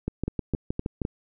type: two click trains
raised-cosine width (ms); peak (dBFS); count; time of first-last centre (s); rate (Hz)
3; -14 / -14; 7 / 4; 0.08-1.018 / 0.28-1.051; 6.4 / 3.89
effects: none